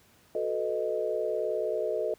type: chord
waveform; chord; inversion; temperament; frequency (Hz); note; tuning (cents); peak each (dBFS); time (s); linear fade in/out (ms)
sine; B dominant seventh; second; equal with one note detuned; 370 / 440 / 499 / 622.3; F#4 / A4 / B4 / D#5; 0 / 0 / +18 / 0; -36 / -31 / -35 / -31; 0.35-2.14; 2
effects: pink hiss -61 dBFS RMS until 2.18 s + high-pass 60 Hz 12 dB/octave